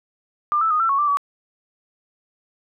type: tone with pitch steps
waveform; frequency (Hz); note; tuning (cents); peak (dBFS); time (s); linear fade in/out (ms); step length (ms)
sine; 1196 / 1317 / 1236 / 1341 / 1107 / 1177 / 1140; D6 / E6 / D#6 / E6 / C#6 / D6 / C#6; +31 / -2 / -12 / +29 / -3 / +3 / +48; -16; 0.52-1.171; 0; 93
effects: none